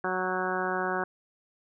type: harmonic tone with a mistuned harmonic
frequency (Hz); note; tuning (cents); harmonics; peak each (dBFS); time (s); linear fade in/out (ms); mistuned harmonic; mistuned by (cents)
185; F#3; 0; 1 / 2 / 3 / 4 / 5 / 6 / 7 / 8 / 9; -38 / -33 / -37 / -34 / -37 / -36 / -38 / -34 / -38; 0.04-1.04; 2; 9; -33
effects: none